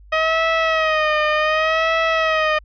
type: tone with vibrato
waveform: 15% pulse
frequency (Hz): 630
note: D#5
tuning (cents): +21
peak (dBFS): -9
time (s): 0.12-2.59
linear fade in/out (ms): 10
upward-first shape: sine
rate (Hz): 0.67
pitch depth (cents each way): 62
effects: added 50 Hz sine -42 dBFS peak until 2.64 s + resampled to 11025 Hz